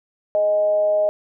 sine tone with frequency modulation, 622.3 Hz, D#5, in tune, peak -15 dBFS, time 0.35-1.09 s, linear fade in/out 0 ms, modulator 201 Hz, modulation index 0.24, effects none

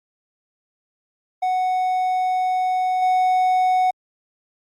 triangle tone with level steps, 740 Hz, F#5, in tune, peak -16 / -13 dBFS, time 1.42-3.91 s, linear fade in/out 10 ms, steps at 3.02 s, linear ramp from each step 5 ms, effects Opus 48 kbps

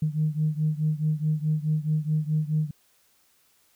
sine beating tone pair, 152.5 / 157.2 Hz, D#3 / D#3, -34 / +18 cents, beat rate 4.7 Hz, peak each -24 / -26 dBFS, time 0.02-2.71 s, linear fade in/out 5 ms, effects tanh soft clip ceiling -15 dBFS + white hiss -64 dBFS RMS until 3.75 s

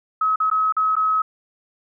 sine tone with dropouts, 1280 Hz, D#6, 49 cents sharp, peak -16 dBFS, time 0.21-1.22 s, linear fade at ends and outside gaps 5 ms, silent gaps 0.359-0.401 / 0.501-0.513 / 0.724-0.766 / 0.955-0.965 s, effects none

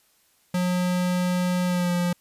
square tone with pitch glide, 180 to 176.09 Hz, F#3 to F3, -47 to +15 cents, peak -22 dBFS, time 0.54-2.13 s, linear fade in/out 5 ms, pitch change -38 cents, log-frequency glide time 1.66-1.92 s, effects white hiss -63 dBFS RMS until 2.2 s + resampled to 32000 Hz

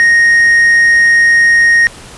triangle tone, 1864.7 Hz, A#6, in tune, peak -3 dBFS, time 0-1.87 s, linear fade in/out 0 ms, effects pink hiss -33 dBFS RMS until 2.17 s + resampled to 24000 Hz

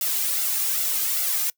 blue noise with flanger, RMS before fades -24 dBFS, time 0.01-1.5 s, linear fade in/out 2 ms, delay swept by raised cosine 1.4 to 2.5 ms, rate 2.5 Hz, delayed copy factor +0.85, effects noise-tail reverb RT60 0.1 s tail -24 dB re dry

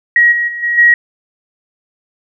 sine tone with level steps, 1900 Hz, A#6, 33 cents sharp, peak -5 / -12 / -20 / -12 / -4 dBFS, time 0.16-0.94 s, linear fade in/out 2 ms, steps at 0.31 / 0.47 / 0.62 / 0.77 s, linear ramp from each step 20 ms, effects none

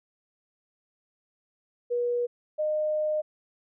sine tone pair in turn, 483 / 612.1 Hz, B4 / D#5, -39 / -28 cents, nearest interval major third, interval 411 cents, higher second, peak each -24 dBFS, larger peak neither, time 1.9-2.27 / 2.58-3.22 s, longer second, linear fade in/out 20 ms, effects none

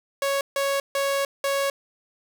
sawtooth tone bursts at uneven times, 554.4 Hz, C#5, in tune, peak -18 dBFS, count 4, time 0.22-0.41 / 0.56-0.8 / 0.95-1.25 / 1.44-1.7 s, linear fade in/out 2 ms, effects none

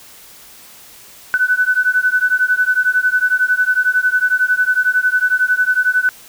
sine beating tone pair, 1494 / 1505 Hz, F#6 / F#6, +16 / +29 cents, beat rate 11 Hz, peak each -15 / -15 dBFS, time 1.34-6.09 s, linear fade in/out 0 ms, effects white hiss -41 dBFS RMS until 6.28 s

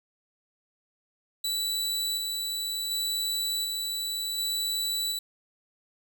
sawtooth tone with tremolo, 3951 Hz, B7, in tune, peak -24 dBFS, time 1.44-5.19 s, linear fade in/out 5 ms, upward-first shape square, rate 0.68 Hz, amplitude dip 25%, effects none

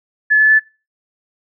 sine tone with pitch steps, 1720 / 1731 / 1742 Hz, A6 / A6 / A6, -40 / -29 / -18 cents, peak -7 dBFS, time 0.3-0.597 s, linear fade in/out 20 ms, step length 99 ms, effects noise-tail reverb RT60 0.3 s tail -19 dB re dry

